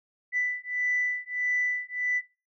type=beating tone pair; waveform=sine; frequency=1985 / 1986.6 Hz; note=B6 / B6; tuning=+8 / +10 cents; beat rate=1.6 Hz; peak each=-28 dBFS; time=0.32-2.22 s; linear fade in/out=50 ms; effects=noise-tail reverb RT60 0.3 s tail -21 dB re dry + tanh soft clip ceiling -18 dBFS